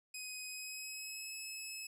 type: tone with pitch glide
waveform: 15% pulse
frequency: 2516 to 2587 Hz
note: D#7 to E7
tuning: +19 to -33 cents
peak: -36 dBFS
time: 0.14-1.87 s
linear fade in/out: 5 ms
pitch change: +48 cents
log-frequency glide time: 0.47-1.32 s
effects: none